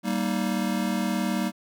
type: chord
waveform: square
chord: Eb major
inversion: first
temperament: just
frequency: 194.45 / 233.3 / 311.1 Hz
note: G3 / Bb3 / Eb4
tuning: -14 / +2 / 0 cents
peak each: -28 / -29 / -32 dBFS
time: 0.03-1.52 s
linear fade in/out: 50 ms
effects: none